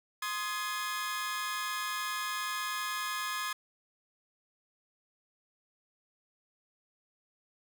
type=chord; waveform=sawtooth; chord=Ab major; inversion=first; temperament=equal with one note detuned; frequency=1046.5 / 1244.5 / 1689.3 Hz; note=C6 / Eb6 / Ab6; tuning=0 / 0 / +29 cents; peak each=-34 dBFS; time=0.22-3.53 s; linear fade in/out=5 ms; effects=none